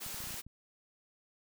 white high-pass noise, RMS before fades -42 dBFS, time 0-0.42 s, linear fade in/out 20 ms, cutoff 150 Hz, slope 12 dB/octave
clicks, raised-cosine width 5 ms, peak -38 dBFS, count 8, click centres 0.064 / 0.144 / 0.204 / 0.24 / 0.272 / 0.307 / 0.343 / 0.466 s
effects none

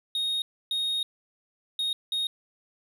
triangle tone bursts at uneven times, 3727 Hz, A#7, 1 cent flat, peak -24 dBFS, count 4, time 0.15-0.42 / 0.71-1.03 / 1.79-1.93 / 2.12-2.27 s, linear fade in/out 2 ms, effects none

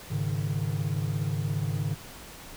triangle chord, Ab suspended fourth, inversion none, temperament equal, 103.83 / 138.59 / 155.56 Hz, Ab2 / Db3 / Eb3, 0 / 0 / 0 cents, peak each -29 dBFS, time 0.1-1.95 s, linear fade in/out 20 ms, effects pink hiss -45 dBFS RMS until 2.56 s

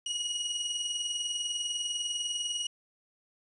sawtooth tone pair together, 2894 / 2914 Hz, F#7 / F#7, -39 / -27 cents, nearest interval unison, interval 12 cents, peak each -29 / -34 dBFS, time 0.06-2.67 s, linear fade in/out 5 ms, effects resampled to 22050 Hz + 10-bit

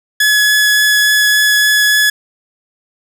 sawtooth tone with vibrato, 1698 Hz, G#6, 38 cents sharp, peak -5 dBFS, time 0.2-2.1 s, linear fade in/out 5 ms, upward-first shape triangle, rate 3.5 Hz, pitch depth 8 cents each way, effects none

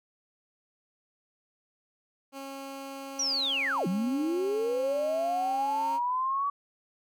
15% pulse tone, 272.9 Hz, C#4, 27 cents flat, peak -32 dBFS, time 2.32-6 s, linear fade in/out 50 ms
sine linear two-way sweep, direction down then up, 5920 to 171.7 to 1144 Hz, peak -26 dBFS, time 3.19-6.5 s, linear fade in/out 5 ms, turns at 3.87 s
effects none

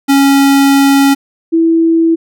square / sine tone pair in turn, 276.6 / 328.9 Hz, C#4 / E4, -4 / -4 cents, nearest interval minor third, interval 300 cents, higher second, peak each -6 dBFS, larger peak neither, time 0.08-1.15 / 1.52-2.16 s, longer first, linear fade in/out 20 ms, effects none

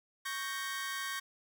sawtooth chord, G diminished, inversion second, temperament equal, 1108.7 / 1568 / 1864.7 Hz, Db6 / G6 / Bb6, 0 / 0 / 0 cents, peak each -37 / -37 / -37 dBFS, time 0.25-1.2 s, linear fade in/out 10 ms, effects none

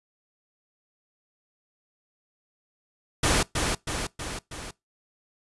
pink noise with echo, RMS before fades -22 dBFS, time 3.23-3.43 s, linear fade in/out 5 ms, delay 320 ms, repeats 4, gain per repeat -4 dB, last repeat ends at 4.71 s, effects noise-tail reverb RT60 0.2 s tail -23 dB re dry + resampled to 24000 Hz

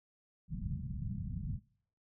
white low-pass noise, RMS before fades -39 dBFS, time 0.48-1.6 s, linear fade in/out 50 ms, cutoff 190 Hz, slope 48 dB/octave, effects noise-tail reverb RT60 0.6 s tail -24 dB re dry

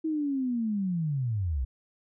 sine linear sweep, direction down, 322.8 to 58.27 Hz, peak -26 dBFS, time 0.04-1.65 s, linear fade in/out 10 ms, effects none

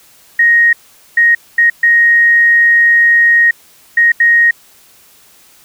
sine tone bursts at uneven times, 1872 Hz, A#6, 7 cents sharp, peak -5 dBFS, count 6, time 0.39-0.73 / 1.17-1.35 / 1.58-1.7 / 1.83-3.51 / 3.97-4.12 / 4.2-4.51 s, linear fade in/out 5 ms, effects white hiss -45 dBFS RMS until 5.64 s

